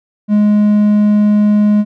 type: tone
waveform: triangle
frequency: 208.8 Hz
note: G#3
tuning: 10 cents sharp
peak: -5 dBFS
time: 0.28-1.85 s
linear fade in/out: 50 ms
effects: none